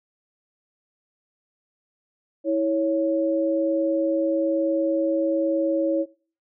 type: tone pair together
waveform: sine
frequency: 324.9 / 554 Hz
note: E4 / C#5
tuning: -25 / -1 cents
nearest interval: major sixth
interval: 924 cents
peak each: -22 dBFS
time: 2.44-6.06 s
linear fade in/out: 50 ms
effects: noise-tail reverb RT60 0.4 s tail -19 dB re dry